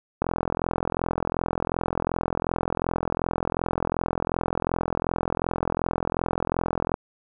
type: click train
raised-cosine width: 1 ms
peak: -10 dBFS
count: 288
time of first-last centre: 0.22-6.941 s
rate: 42.7 Hz
effects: none